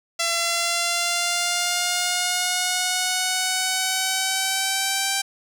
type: exponential sweep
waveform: 5% pulse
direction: up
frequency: 675 to 784 Hz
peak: -9 dBFS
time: 0.19-5.22 s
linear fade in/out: 10 ms
effects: none